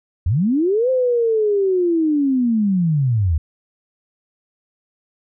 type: linear two-way sweep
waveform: sine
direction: up then down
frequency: 72.2 to 523.3 to 72.2 Hz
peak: -14 dBFS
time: 0.26-3.38 s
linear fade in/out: 5 ms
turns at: 0.9 s
effects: none